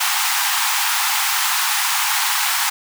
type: high-pass noise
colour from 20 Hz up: pink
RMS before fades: -19 dBFS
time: 0-2.7 s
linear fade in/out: 10 ms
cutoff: 780 Hz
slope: 96 dB/octave
effects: none